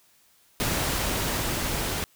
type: noise with level ramp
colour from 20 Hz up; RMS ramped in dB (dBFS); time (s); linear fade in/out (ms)
pink; -26 to -29; 0.6-2.04; 0
effects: white hiss -61 dBFS RMS until 2.15 s